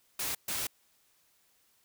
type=noise bursts at uneven times; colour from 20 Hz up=white; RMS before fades=-34 dBFS; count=2; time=0.19-0.35 / 0.48-0.67 s; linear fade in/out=5 ms; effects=white hiss -69 dBFS RMS until 1.84 s